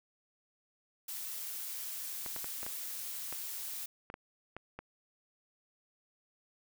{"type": "noise", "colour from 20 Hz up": "blue", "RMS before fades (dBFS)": -41, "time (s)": [1.08, 3.86], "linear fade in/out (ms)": 5}
{"type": "clicks", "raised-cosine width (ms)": 0.5, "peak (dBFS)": -28, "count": 10, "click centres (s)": [2.262, 2.363, 2.444, 2.631, 2.665, 3.326, 4.101, 4.141, 4.566, 4.79]}
{"effects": []}